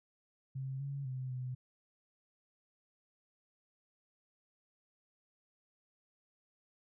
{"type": "tone with pitch steps", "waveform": "sine", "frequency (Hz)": [133.3, 139.5, 129.5, 127.1], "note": ["C3", "C#3", "C3", "C3"], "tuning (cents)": [33, 11, -17, -50], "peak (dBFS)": -37, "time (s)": [0.55, 1.55], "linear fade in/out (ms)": 10, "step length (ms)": 250, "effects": []}